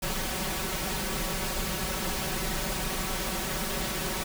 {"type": "noise with comb filter", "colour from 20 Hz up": "pink", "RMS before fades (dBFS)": -31, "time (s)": [0.02, 4.24], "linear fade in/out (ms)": 10, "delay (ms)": 5.3, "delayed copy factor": 0.9, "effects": []}